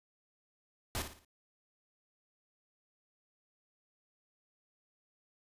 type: noise with echo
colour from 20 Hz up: pink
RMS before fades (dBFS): -36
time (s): 0.95-1.02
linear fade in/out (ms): 0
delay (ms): 57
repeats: 4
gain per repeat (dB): -8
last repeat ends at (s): 1.248
effects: resampled to 32000 Hz